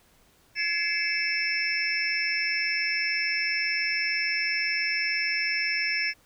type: tone cluster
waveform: sine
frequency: 1704 / 2095 / 2273 / 2626 / 5330 Hz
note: G#6 / C7 / C#7 / E7 / E8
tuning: +44 / +2 / +43 / -7 / +18 cents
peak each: -31 dBFS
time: 0.55-6.14 s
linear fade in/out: 50 ms
effects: pink hiss -61 dBFS RMS until 6.25 s